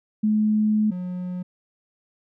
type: tone pair in turn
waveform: sine / triangle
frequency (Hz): 213.8 / 180.5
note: A3 / F#3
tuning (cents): -49 / -43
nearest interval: minor third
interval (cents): 294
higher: first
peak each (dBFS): -17 / -25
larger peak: first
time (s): 0.23-0.91 / 0.91-1.43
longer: first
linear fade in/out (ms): 10
effects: none